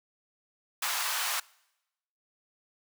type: high-pass noise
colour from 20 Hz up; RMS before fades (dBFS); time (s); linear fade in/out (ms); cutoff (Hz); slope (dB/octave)
pink; -31; 0.82-1.4; 5; 890; 24
effects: noise-tail reverb RT60 0.9 s tail -24 dB re dry